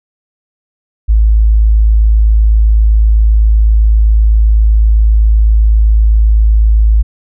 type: tone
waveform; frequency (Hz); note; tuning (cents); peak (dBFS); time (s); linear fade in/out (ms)
sine; 53.9; A1; -35; -4; 1.08-7.03; 20
effects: none